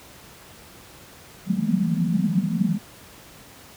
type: band-pass noise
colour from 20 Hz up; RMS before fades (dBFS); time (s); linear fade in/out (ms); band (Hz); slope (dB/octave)
pink; -22; 1.46-2.79; 50; 160 to 230; 96
effects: pink hiss -46 dBFS RMS until 3.76 s + high-pass 60 Hz 12 dB/octave